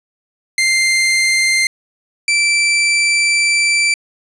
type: tone pair in turn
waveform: sawtooth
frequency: 2093 / 2335 Hz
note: C7 / D7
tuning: 0 / -11 cents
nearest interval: major second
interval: 189 cents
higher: second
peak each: -8 dBFS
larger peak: neither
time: 0.58-1.67 / 2.28-3.94 s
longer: second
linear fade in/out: 2 ms
effects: resampled to 24000 Hz + 7-bit